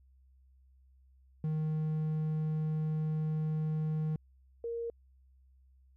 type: tone pair in turn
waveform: triangle / sine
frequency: 155.56 / 466.2 Hz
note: D#3 / A#4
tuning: 0 / 0 cents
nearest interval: octave + perfect fifth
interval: 1900 cents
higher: second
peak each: -28 / -34 dBFS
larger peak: first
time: 1.44-4.16 / 4.64-4.9 s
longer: first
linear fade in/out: 2 ms
effects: added 65 Hz sine -60 dBFS peak until 5.96 s